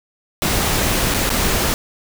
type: noise with dropouts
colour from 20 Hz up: pink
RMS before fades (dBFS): -18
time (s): 0.42-1.74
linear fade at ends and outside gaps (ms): 0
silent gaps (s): 1.14-1.145 / 1.293-1.302
effects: none